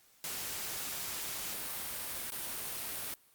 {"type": "noise with dropouts", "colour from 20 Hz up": "white", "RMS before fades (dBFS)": -39, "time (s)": [0.24, 3.14], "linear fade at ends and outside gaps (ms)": 1, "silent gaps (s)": [2.304, 2.32], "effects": ["white hiss -65 dBFS RMS until 3.34 s", "Opus 48 kbps"]}